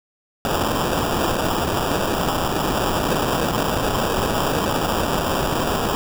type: noise with sample-and-hold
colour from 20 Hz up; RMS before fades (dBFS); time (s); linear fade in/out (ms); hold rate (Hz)
blue; -21; 0.45-5.95; 0; 2100
effects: none